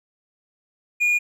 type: tone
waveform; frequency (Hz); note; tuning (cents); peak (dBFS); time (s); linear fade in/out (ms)
triangle; 2435; D#7; -38; -15; 1-1.19; 20
effects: none